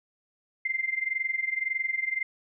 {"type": "tone with amplitude modulation", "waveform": "sine", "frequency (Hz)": 2089, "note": "C7", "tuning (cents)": -3, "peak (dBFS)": -23, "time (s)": [0.65, 2.23], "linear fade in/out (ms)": 5, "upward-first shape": "sine", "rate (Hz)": 21.8, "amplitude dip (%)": 85, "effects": []}